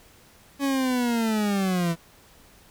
40% pulse linear sweep, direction down, 281.1 to 164 Hz, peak -21 dBFS, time 0.59-1.96 s, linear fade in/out 50 ms, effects pink hiss -54 dBFS RMS until 2.7 s

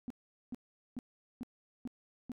sine tone bursts, 245.7 Hz, B3, 9 cents flat, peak -36 dBFS, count 6, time 0.08-2.318 s, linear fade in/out 0 ms, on 23 ms, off 420 ms, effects tanh soft clip ceiling -33 dBFS

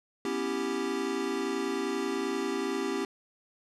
square chord, C# half-diminished seventh, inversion third, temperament equal, 246.9 / 277.2 / 329.6 / 392 Hz, B3 / C#4 / E4 / G4, 0 / 0 / 0 / 0 cents, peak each -38 / -36 / -37 / -33 dBFS, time 0.25-3.05 s, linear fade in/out 2 ms, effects low-pass 8000 Hz 12 dB/octave

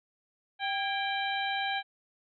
harmonic tone with a mistuned harmonic, 784 Hz, G5, in tune, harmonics 1 / 2 / 3 / 4 / 5, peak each -32 / -35 / -37 / -38 / -39 dBFS, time 0.59-1.83 s, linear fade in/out 50 ms, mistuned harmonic 2, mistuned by +69 cents, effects none

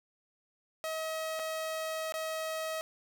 sawtooth tone with dropouts, 637 Hz, D#5, 41 cents sharp, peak -30 dBFS, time 0.84-2.81 s, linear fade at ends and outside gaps 0 ms, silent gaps 1.392-1.396 / 2.122-2.14 s, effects none

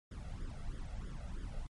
brown noise with flanger, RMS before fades -42 dBFS, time 0.11-1.67 s, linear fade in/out 5 ms, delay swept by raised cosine 0.58 to 1.52 ms, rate 3.1 Hz, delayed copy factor +0.85, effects MP3 48 kbps

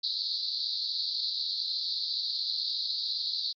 pink band-pass noise, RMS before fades -32 dBFS, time 0.03-3.53 s, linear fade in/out 10 ms, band 3900 to 4700 Hz, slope 96 dB/octave, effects MP3 48 kbps

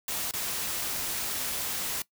white noise with dropouts, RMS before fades -32 dBFS, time 0.08-2.02 s, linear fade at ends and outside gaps 2 ms, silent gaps 0.311-0.336 s, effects noise-tail reverb RT60 0.1 s tail -20 dB re dry

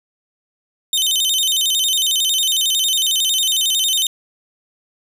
sawtooth tone with vibrato, 3358 Hz, G#7, 18 cents sharp, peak -12 dBFS, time 0.93-4.07 s, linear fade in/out 2 ms, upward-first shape square, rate 11 Hz, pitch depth 160 cents each way, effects none

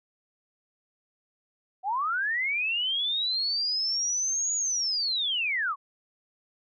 sine linear two-way sweep, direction up then down, 722 to 6840 to 1049 Hz, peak -25 dBFS, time 1.83-5.76 s, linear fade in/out 50 ms, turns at 4.55 s, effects none

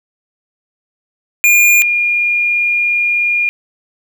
square / sine tone pair in turn, 2419 / 2419 Hz, D#7 / D#7, -49 / -49 cents, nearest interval unison, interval 0 cents, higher neither, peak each -7 / -11 dBFS, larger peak first, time 1.44-1.82 / 1.82-3.49 s, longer second, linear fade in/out 0 ms, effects 8-bit

